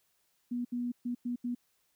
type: tone bursts at uneven times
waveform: sine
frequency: 243 Hz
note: B3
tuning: 28 cents flat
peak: -31 dBFS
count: 5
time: 0.51-0.65 / 0.72-0.92 / 1.05-1.15 / 1.25-1.36 / 1.44-1.55 s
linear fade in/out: 10 ms
effects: white hiss -74 dBFS RMS until 1.95 s